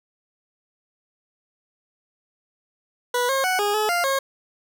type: tone with pitch steps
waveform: 20% pulse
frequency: 490.1 / 538 / 742 / 411.3 / 427.2 / 698 / 542 Hz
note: B4 / C5 / F#5 / G#4 / G#4 / F5 / C#5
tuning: -13 / +48 / +5 / -17 / +49 / -1 / -39 cents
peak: -15 dBFS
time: 3.14-4.19 s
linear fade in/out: 5 ms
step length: 150 ms
effects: none